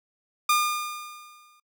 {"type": "tone with exponential decay", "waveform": "sawtooth", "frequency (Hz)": 1210, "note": "D#6", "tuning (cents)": -49, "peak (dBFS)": -14, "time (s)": [0.49, 1.6], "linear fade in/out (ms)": 5, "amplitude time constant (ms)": 240, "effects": ["noise-tail reverb RT60 0.1 s tail -23 dB re dry"]}